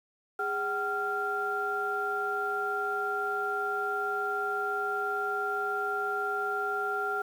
sine tone cluster, 410.4 / 759 / 1387 Hz, G#4 / F#5 / F6, -21 / +44 / -12 cents, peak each -34 / -34 / -30 dBFS, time 0.39-7.22 s, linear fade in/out 5 ms, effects tanh soft clip ceiling -19 dBFS + 9-bit

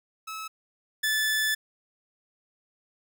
sawtooth tone pair in turn, 1297 / 1742.3 Hz, E6 / A6, -28 / -17 cents, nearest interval perfect fourth, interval 511 cents, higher second, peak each -31 / -20 dBFS, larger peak second, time 0.27-0.48 / 1.03-1.55 s, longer second, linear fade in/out 10 ms, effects none

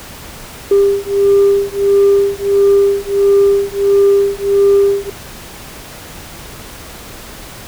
sine beating tone pair, 398.1 / 399.6 Hz, G4 / G4, +27 / +33 cents, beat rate 1.5 Hz, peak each -10 dBFS, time 0.71-5.1 s, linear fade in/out 5 ms, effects tanh soft clip ceiling -3 dBFS + pink hiss -32 dBFS RMS until 7.67 s

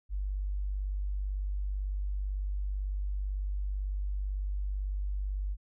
sine tone, 49 Hz, G1, in tune, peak -30 dBFS, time 0.09-5.57 s, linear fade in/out 50 ms, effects none

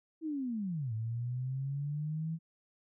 sine linear two-way sweep, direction down then up, 328.5 to 108.9 to 164.7 Hz, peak -33 dBFS, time 0.21-2.39 s, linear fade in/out 50 ms, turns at 0.93 s, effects none

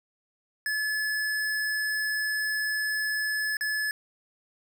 square tone with dropouts, 1718 Hz, A6, 42 cents flat, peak -27 dBFS, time 0.66-3.91 s, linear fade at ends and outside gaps 1 ms, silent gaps 3.569-3.609 s, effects none

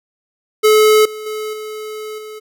square tone with level steps, 430 Hz, A4, 40 cents flat, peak -8 / -27 / -22 / -26 / -30 dBFS, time 0.63-2.4 s, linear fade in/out 20 ms, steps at 1.05 / 1.26 / 1.53 / 2.18 s, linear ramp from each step 5 ms, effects none

